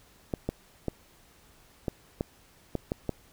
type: clicks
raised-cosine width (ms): 2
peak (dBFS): -15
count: 8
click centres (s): 0.338 / 0.49 / 0.883 / 1.882 / 2.209 / 2.753 / 2.919 / 3.093
effects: pink hiss -59 dBFS RMS until 3.32 s